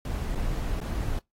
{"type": "noise with dropouts", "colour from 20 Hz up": "brown", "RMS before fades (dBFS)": -29, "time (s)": [0.05, 1.19], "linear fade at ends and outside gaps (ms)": 2, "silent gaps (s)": [[0.349, 0.355], [0.804, 0.813]], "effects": ["noise-tail reverb RT60 0.2 s tail -25 dB re dry", "AAC 48 kbps"]}